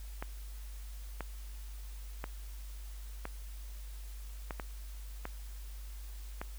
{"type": "clicks", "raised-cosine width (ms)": 0.5, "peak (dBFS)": -23, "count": 8, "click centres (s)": [0.225, 1.207, 2.241, 3.254, 4.508, 4.598, 5.254, 6.415], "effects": ["added 50 Hz sine -42 dBFS peak until 6.58 s", "white hiss -57 dBFS RMS until 6.58 s"]}